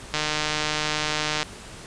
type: click train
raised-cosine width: 0.2 ms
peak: -7 dBFS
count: 197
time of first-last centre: 0.14-1.429 s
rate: 152 Hz
effects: pink hiss -41 dBFS RMS until 1.86 s + resampled to 22050 Hz